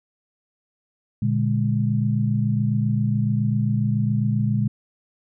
sine tone cluster, 117.6 / 144.9 / 206.3 Hz, A#2 / D3 / G#3, +16 / -23 / -11 cents, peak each -21 / -25 / -23 dBFS, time 1.22-4.68 s, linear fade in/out 5 ms, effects none

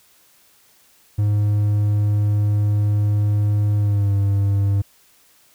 triangle tone with pitch glide, 103.83 to 99.77 Hz, G#2 to G2, 0 to +31 cents, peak -13 dBFS, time 1.18-4.82 s, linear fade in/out 10 ms, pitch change -69 cents, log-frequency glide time 3.77-4.14 s, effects white hiss -55 dBFS RMS until 5.54 s

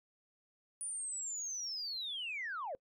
sine linear sweep, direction down, 9500 to 489.7 Hz, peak -37 dBFS, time 0.81-2.75 s, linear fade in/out 0 ms, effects noise-tail reverb RT60 0.1 s tail -26 dB re dry + tanh soft clip ceiling -33 dBFS

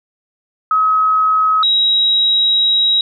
sine tone pair in turn, 1276 / 3835 Hz, D#6 / A#7, +43 / +48 cents, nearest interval octave + perfect fifth, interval 1905 cents, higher second, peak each -10 dBFS, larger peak neither, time 0.71-1.63 / 1.63-3.01 s, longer second, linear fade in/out 2 ms, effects none

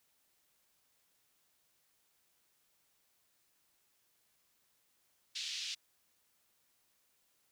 pink band-pass noise, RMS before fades -41 dBFS, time 5.35-5.75 s, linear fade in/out 10 ms, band 2900 to 5600 Hz, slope 24 dB/octave, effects white hiss -75 dBFS RMS until 7.51 s

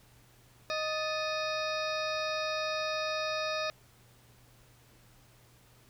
harmonic tone with a mistuned harmonic, 622.3 Hz, D#5, in tune, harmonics 1 / 2 / 3 / 4 / 6 / 7 / 8 / 9, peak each -34 / -37 / -41 / -39 / -41 / -46 / -43 / -47 dBFS, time 0.7-3.7 s, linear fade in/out 0 ms, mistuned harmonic 3, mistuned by -110 cents, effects added 120 Hz sine -62 dBFS peak until 5.89 s + pink hiss -62 dBFS RMS until 5.89 s

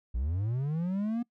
triangle linear sweep, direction up, 53.5 to 241.7 Hz, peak -26 dBFS, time 0.14-1.23 s, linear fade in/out 10 ms, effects noise-tail reverb RT60 0.1 s tail -23 dB re dry

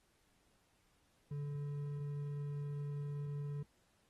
triangle tone with hard clipping, 144.4 Hz, D3, 29 cents flat, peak -40 dBFS, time 1.31-3.63 s, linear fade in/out 5 ms, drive 8 dB, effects pink hiss -75 dBFS RMS until 4.09 s + AAC 32 kbps

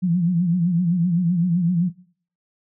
sine tone with vibrato, 174.61 Hz, F3, in tune, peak -16 dBFS, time 0.02-1.9 s, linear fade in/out 20 ms, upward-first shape sine, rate 7.8 Hz, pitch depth 94 cents each way, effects noise-tail reverb RT60 0.5 s tail -19 dB re dry

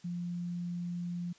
sine tone, 174.61 Hz, F3, in tune, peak -34 dBFS, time 0.04-1.33 s, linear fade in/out 10 ms, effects white hiss -62 dBFS RMS until 1.38 s + resampled to 16000 Hz

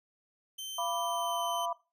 sawtooth tone with pitch glide, 3100 to 3064 Hz, G7 to G7, -20 to -40 cents, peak -35 dBFS, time 0.58-1.66 s, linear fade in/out 10 ms, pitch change -20 cents, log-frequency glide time 1.01-1.42 s
sine chord, B diminished, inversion second, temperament equal with one note detuned, 686.1 / 987.8 / 1174.7 Hz, F5 / B5 / D6, -31 / 0 / 0 cents, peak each -35 / -34 / -38 dBFS, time 0.78-1.73 s, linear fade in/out 5 ms
effects noise-tail reverb RT60 0.3 s tail -20 dB re dry

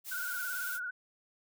blue noise, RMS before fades -41 dBFS, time 0.04-0.8 s, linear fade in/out 50 ms
sine tone with vibrato, 1463 Hz, F#6, 20 cents flat, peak -35 dBFS, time 0.11-0.91 s, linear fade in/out 10 ms, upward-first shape sine, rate 18 Hz, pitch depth 63 cents each way
effects none

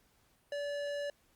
sine tone with tanh clipping, 576 Hz, D5, 34 cents flat, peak -37 dBFS, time 0.52-1.1 s, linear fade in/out 2 ms, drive 18 dB, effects pink hiss -70 dBFS RMS until 1.35 s + Opus 48 kbps

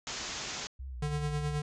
white low-pass noise, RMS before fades -39 dBFS, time 0.07-0.67 s, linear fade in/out 0 ms, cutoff 7200 Hz, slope 96 dB/octave
sine tone with vibrato, 62.8 Hz, B1, 30 cents sharp, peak -38 dBFS, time 0.79-1.6 s, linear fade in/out 10 ms, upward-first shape sine, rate 3.3 Hz, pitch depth 110 cents each way
square tone with tremolo, 148.1 Hz, D3, 15 cents sharp, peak -30 dBFS, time 1.02-1.62 s, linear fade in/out 5 ms, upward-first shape sine, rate 9.5 Hz, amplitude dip 45%
effects resampled to 22050 Hz

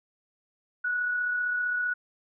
sine tone with amplitude modulation, 1468 Hz, F#6, 14 cents flat, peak -24 dBFS, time 0.84-1.94 s, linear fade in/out 10 ms, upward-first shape sine, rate 35.4 Hz, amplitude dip 30%, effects none

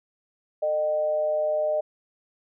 sine tone with amplitude modulation, 610 Hz, D#5, 34 cents flat, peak -19 dBFS, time 0.62-1.81 s, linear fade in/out 10 ms, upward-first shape sine, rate 160 Hz, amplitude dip 55%, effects none

